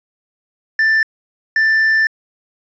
triangle tone pair in turn, 1772 / 1772 Hz, A6 / A6, +12 / +12 cents, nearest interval unison, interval 0 cents, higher neither, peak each -9 dBFS, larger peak neither, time 0.79-1.03 / 1.56-2.07 s, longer second, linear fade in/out 2 ms, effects resampled to 16000 Hz + 8-bit

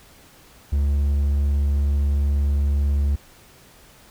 triangle tone, 71.1 Hz, C#2, 45 cents sharp, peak -15 dBFS, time 0.72-3.16 s, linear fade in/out 10 ms, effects pink hiss -50 dBFS RMS until 4.1 s

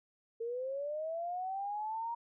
sine linear sweep, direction up, 451.5 to 944 Hz, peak -35 dBFS, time 0.4-2.15 s, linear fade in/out 10 ms, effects none

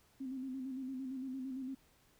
sine tone with vibrato, 262.1 Hz, C4, 3 cents sharp, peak -39 dBFS, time 0.2-1.75 s, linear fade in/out 10 ms, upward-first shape square, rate 8.8 Hz, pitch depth 45 cents each way, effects pink hiss -69 dBFS RMS until 2.19 s

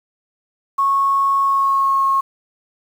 sine tone with pitch glide, 1100 to 1086.7 Hz, C#6 to C#6, -14 to -35 cents, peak -13 dBFS, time 0.78-2.21 s, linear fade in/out 10 ms, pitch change -21 cents, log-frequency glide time 1.41-2.07 s, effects 7-bit

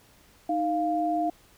sine tone pair together, 311.1 / 697.8 Hz, D#4 / F5, 0 / -2 cents, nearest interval octave + major second, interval 1398 cents, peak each -28 / -25 dBFS, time 0.49-1.3 s, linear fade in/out 5 ms, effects pink hiss -58 dBFS RMS until 1.57 s

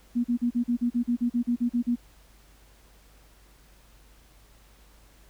sine tone bursts, 240.1 Hz, B3, 49 cents flat, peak -21 dBFS, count 14, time 0.15-1.959 s, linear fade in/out 20 ms, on 93 ms, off 39 ms, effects added 50 Hz sine -55 dBFS peak until 5.29 s + pink hiss -59 dBFS RMS until 5.29 s

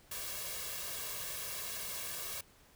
white noise with comb filter, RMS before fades -41 dBFS, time 0.11-2.41 s, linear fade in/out 5 ms, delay 1.8 ms, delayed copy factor +0.7, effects pink hiss -63 dBFS RMS until 2.75 s

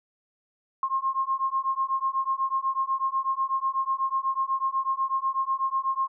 sine beating tone pair, 1065 / 1073.1 Hz, C6 / C6, +30 / +43 cents, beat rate 8.1 Hz, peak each -27 dBFS, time 0.83-6.08 s, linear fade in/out 2 ms, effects none

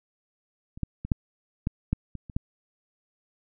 clicks, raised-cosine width 5 ms, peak -29 / -15 / -21 / -9 / -13 / -11 / -24 / -28 / -14 dBFS, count 9, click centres 0.775 / 0.833 / 1.05 / 1.118 / 1.671 / 1.93 / 2.153 / 2.298 / 2.365 s, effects none

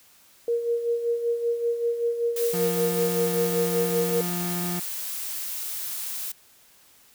sine tone with tremolo, 469.9 Hz, A#4, 14 cents sharp, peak -20 dBFS, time 0.48-4.21 s, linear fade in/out 2 ms, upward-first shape sine, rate 5.2 Hz, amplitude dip 60%
blue noise, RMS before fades -32 dBFS, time 2.36-6.32 s, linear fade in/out 5 ms
35% pulse tone, 176 Hz, F3, 14 cents sharp, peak -26 dBFS, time 2.53-4.8 s, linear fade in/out 10 ms
effects white hiss -56 dBFS RMS until 7.14 s

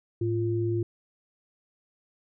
sine tone pair together, 109.11 / 346.4 Hz, A2 / F4, -14 / -14 cents, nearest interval octave + minor sixth, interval 2000 cents, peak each -27 dBFS, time 0.21-0.83 s, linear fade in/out 5 ms, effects none

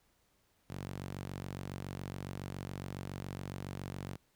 sawtooth tone with high-pass filter, 47.19 Hz, F#1, 35 cents sharp, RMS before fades -43 dBFS, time 0.69-4.17 s, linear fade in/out 20 ms, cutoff 120 Hz, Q 1.4, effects pink hiss -73 dBFS RMS until 4.35 s

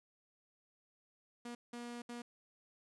sawtooth tone bursts at uneven times, 239.4 Hz, A#3, 46 cents sharp, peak -40 dBFS, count 3, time 1.45-1.55 / 1.73-2.02 / 2.09-2.22 s, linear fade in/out 5 ms, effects resampled to 24000 Hz + 11-bit

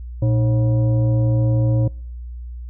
sine tone with frequency modulation, 116.54 Hz, A#2, in tune, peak -14 dBFS, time 0.22-1.88 s, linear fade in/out 5 ms, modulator 424 Hz, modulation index 0.48, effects noise-tail reverb RT60 0.6 s tail -26 dB re dry + added 60 Hz sine -29 dBFS peak until 2.69 s

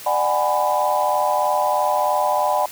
sine chord, G# half-diminished seventh, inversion second, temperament just, 598 / 747.5 / 830.6 / 996.7 Hz, D5 / F#5 / G#5 / B5, +31 / +17 / 0 / +16 cents, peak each -22 dBFS, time 0.06-2.66 s, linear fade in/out 5 ms, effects white hiss -37 dBFS RMS until 2.71 s

